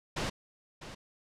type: noise with echo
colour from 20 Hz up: pink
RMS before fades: -33 dBFS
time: 0.16-0.3 s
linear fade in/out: 10 ms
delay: 650 ms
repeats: 1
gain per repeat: -12 dB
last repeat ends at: 0.95 s
effects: low-pass 6000 Hz 12 dB/octave